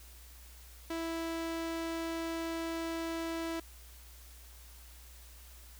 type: tone with low-pass filter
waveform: sawtooth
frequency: 329.6 Hz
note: E4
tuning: in tune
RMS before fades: -37 dBFS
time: 0.9-3.6 s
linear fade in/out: 5 ms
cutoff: 9900 Hz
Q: 0.5
effects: added 60 Hz sine -52 dBFS peak until 5.79 s + white hiss -57 dBFS RMS until 5.79 s